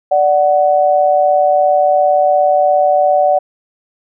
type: tone pair together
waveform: sine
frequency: 587.3 / 744.5 Hz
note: D5 / F#5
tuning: 0 / +11 cents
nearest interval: major third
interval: 411 cents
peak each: -11 dBFS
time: 0.11-3.39 s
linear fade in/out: 10 ms
effects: none